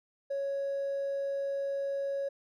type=tone with hard clipping; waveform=triangle; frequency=554.4 Hz; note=C#5; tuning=in tune; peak=-30 dBFS; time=0.3-2.29 s; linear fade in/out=10 ms; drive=2 dB; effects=none